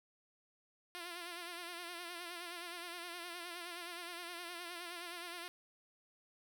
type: tone with vibrato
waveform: 5% pulse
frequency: 347.4 Hz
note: F4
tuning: 9 cents flat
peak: -33 dBFS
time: 0.95-5.48 s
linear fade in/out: 0 ms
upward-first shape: sine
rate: 9.6 Hz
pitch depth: 59 cents each way
effects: none